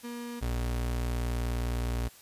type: tone pair in turn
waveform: 35% pulse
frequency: 238.7 / 59.67 Hz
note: A#3 / A#1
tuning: +41 / +41 cents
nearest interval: 2 octaves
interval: 2400 cents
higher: first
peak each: -35 / -27 dBFS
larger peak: second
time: 0.03-0.41 / 0.41-2.09 s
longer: second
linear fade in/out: 20 ms
effects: white hiss -54 dBFS RMS until 2.21 s + resampled to 32000 Hz